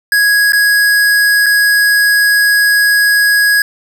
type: tone with dropouts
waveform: square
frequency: 1661.2 Hz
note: G#6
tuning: in tune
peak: -8 dBFS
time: 0.12-3.62 s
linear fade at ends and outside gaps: 2 ms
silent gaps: 0.522-0.532 / 1.461-1.464 s
effects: none